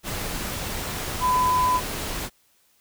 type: tone in noise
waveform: sine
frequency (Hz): 1004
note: B5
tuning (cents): +28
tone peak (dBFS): -18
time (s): 1.2-1.81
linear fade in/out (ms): 50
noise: pink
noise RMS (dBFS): -30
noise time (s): 0.03-2.3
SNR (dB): +9
effects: white hiss -63 dBFS RMS until 2.8 s